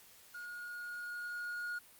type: tone with level ramp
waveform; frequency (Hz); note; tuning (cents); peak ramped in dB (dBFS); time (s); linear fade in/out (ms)
triangle; 1437; F6; +49; -42 to -35; 0.34-1.79; 10
effects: white hiss -60 dBFS RMS until 1.99 s + Opus 48 kbps